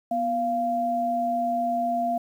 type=tone pair together; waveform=sine; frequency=244 / 692 Hz; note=B3 / F5; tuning=-21 / -16 cents; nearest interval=octave + tritone; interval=1805 cents; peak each=-30 / -23 dBFS; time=0.11-2.18 s; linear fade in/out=5 ms; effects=9-bit